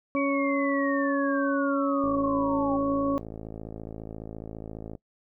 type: harmonic tone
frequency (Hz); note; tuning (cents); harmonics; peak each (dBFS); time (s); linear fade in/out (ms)
278.5; C#4; +8; 1 / 2 / 4; -25 / -28 / -31; 0.15-3.18; 0
type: linear sweep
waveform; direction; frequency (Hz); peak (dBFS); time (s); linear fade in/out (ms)
sine; down; 2288 to 784; -32; 0.16-2.77; 10
type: click train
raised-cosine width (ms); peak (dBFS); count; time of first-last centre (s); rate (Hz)
2; -25; 160; 2.04-4.952; 54.6
effects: noise-tail reverb RT60 0.1 s tail -23 dB re dry